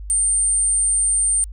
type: tone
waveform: sine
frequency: 8900 Hz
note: C#9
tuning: 6 cents sharp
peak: -14 dBFS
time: 0.1-1.44 s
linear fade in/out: 0 ms
effects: tanh soft clip ceiling -12 dBFS + added 50 Hz sine -30 dBFS peak until 1.52 s